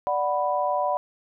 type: chord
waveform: sine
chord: B minor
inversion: first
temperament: equal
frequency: 587.3 / 740 / 987.8 Hz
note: D5 / F#5 / B5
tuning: 0 / 0 / 0 cents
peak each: -26 dBFS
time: 0.07-0.97 s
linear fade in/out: 0 ms
effects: none